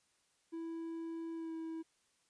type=tone with pitch glide; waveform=triangle; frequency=329.6 to 324.7 Hz; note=E4 to E4; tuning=0 to -26 cents; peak=-38 dBFS; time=0.52-1.83 s; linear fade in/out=20 ms; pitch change=-26 cents; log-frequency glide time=1.34-1.53 s; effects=white hiss -75 dBFS RMS until 2.29 s + resampled to 22050 Hz